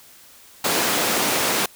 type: high-pass noise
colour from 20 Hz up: pink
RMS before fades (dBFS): -21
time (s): 0.64-1.66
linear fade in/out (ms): 5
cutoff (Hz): 290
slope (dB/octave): 12
effects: white hiss -48 dBFS RMS until 1.75 s